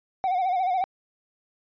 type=tone with vibrato; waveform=triangle; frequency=740 Hz; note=F#5; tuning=in tune; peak=-19 dBFS; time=0.24-0.84 s; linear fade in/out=0 ms; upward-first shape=sine; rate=14 Hz; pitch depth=77 cents each way; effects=tanh soft clip ceiling -15 dBFS + resampled to 11025 Hz